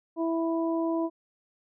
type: harmonic tone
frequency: 329.6 Hz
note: E4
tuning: in tune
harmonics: 1 / 2 / 3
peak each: -26 / -32 / -36 dBFS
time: 0.16-1.1 s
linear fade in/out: 50 ms
effects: none